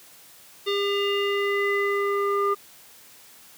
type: tone with low-pass filter sweep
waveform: square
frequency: 402.2 Hz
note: G4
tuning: 44 cents sharp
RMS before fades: -24 dBFS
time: 0.66-2.55 s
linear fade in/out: 20 ms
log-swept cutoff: 3600 to 1300 Hz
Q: 4.3
effects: white hiss -50 dBFS RMS until 3.57 s + high-pass 80 Hz 12 dB/octave